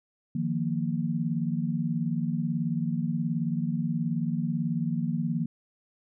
sine chord, Eb suspended second, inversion none, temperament equal with one note detuned, 155.56 / 174.11 / 233.1 Hz, Eb3 / F3 / Bb3, 0 / -5 / 0 cents, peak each -30 dBFS, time 0.35-5.46 s, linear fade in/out 5 ms, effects none

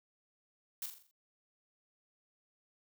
blue noise with echo, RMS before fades -39 dBFS, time 0.82-0.86 s, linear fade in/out 2 ms, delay 42 ms, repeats 6, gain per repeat -6 dB, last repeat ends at 1.112 s, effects none

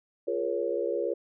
sine chord, Bb minor seventh, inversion second, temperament equal with one note detuned, 349.2 / 415.3 / 476.5 / 554.4 Hz, F4 / Ab4 / Bb4 / Db5, 0 / 0 / +38 / 0 cents, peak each -33 / -33 / -31 / -32 dBFS, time 0.27-1.14 s, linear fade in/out 10 ms, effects none

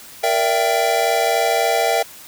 square chord, E half-diminished seventh, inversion second, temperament equal with one note detuned, 466.2 / 587.3 / 670.8 / 784 Hz, Bb4 / D5 / E5 / G5, 0 / 0 / +30 / 0 cents, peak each -23 / -25 / -20 / -21 dBFS, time 0.23-2.03 s, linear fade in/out 10 ms, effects white hiss -40 dBFS RMS until 2.27 s

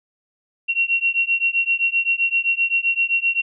sine beating tone pair, 2734 / 2741.7 Hz, F7 / F7, -37 / -33 cents, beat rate 7.7 Hz, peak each -20 dBFS, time 0.68-3.42 s, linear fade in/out 20 ms, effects none

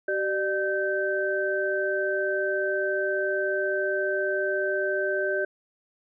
sine tone cluster, 384.5 / 599 / 1550 Hz, G4 / D5 / G6, -33 / +34 / -20 cents, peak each -28 dBFS, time 0.08-5.45 s, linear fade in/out 5 ms, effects none

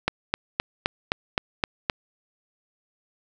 click train, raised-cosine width 0.3 ms, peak -5 dBFS, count 8, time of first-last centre 0.08-1.898 s, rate 3.85 Hz, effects none

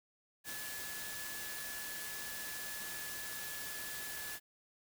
sine tone in noise, 1715 Hz, A6, 45 cents flat, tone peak -47 dBFS, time 0.44-4.4 s, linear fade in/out 50 ms, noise white, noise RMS -44 dBFS, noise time 0.44-4.4 s, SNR -6 dB, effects none

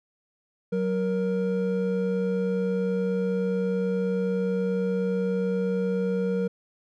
triangle tone pair together, 186.28 / 469.4 Hz, F#3 / A#4, +12 / +12 cents, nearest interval octave + major third, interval 1600 cents, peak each -24 / -24 dBFS, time 0.72-6.48 s, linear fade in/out 10 ms, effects none

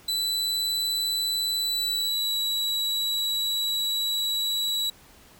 40% pulse tone with pitch glide, 3983 to 3906 Hz, B7 to B7, +14 to -20 cents, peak -23 dBFS, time 0.08-4.9 s, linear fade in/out 5 ms, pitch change -34 cents, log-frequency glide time 1.58-2.4 s, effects pink hiss -53 dBFS RMS until 5.39 s

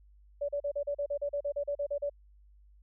sine tone bursts, 574 Hz, D5, 40 cents flat, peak -29 dBFS, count 15, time 0.41-2.097 s, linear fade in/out 10 ms, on 77 ms, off 38 ms, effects added 50 Hz sine -56 dBFS peak until 2.82 s

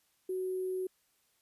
sine tone with sample-and-hold, 372.3 Hz, F#4, 11 cents sharp, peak -32 dBFS, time 0.29-0.87 s, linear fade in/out 5 ms, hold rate 11025 Hz, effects white hiss -73 dBFS RMS until 1.41 s + resampled to 32000 Hz

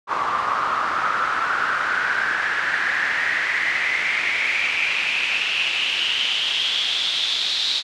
pink noise with band-pass filter sweep, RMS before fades -22 dBFS, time 0.07-7.83 s, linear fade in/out 50 ms, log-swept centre 1100 to 3900 Hz, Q 6.2, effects low-pass 7000 Hz 12 dB/octave

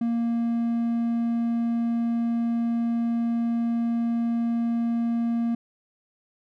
triangle tone, 233.1 Hz, A#3, in tune, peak -20 dBFS, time 0.01-5.55 s, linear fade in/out 5 ms, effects none

